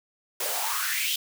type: noise with high-pass filter sweep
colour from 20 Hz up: white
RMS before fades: -28 dBFS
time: 0.4-1.16 s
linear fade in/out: 5 ms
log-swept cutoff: 440 to 3400 Hz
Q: 4.5
effects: none